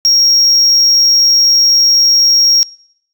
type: tone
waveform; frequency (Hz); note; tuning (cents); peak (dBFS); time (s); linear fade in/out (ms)
sine; 5588; F8; 0; -3; 0.05-2.63; 0
effects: noise-tail reverb RT60 0.7 s tail -25 dB re dry + tanh soft clip ceiling -5 dBFS